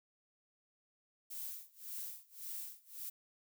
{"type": "noise with tremolo", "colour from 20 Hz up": "violet", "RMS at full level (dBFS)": -43, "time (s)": [1.3, 3.1], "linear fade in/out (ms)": 10, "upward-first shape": "sine", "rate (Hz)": 1.8, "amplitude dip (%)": 95, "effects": []}